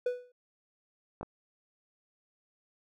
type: tone with exponential decay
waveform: triangle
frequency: 493.9 Hz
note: B4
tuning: in tune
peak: -23 dBFS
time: 0.06-0.32 s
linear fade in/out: 5 ms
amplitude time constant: 56 ms
type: clicks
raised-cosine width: 1 ms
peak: -25 dBFS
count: 2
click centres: 1.211 / 1.23 s
effects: none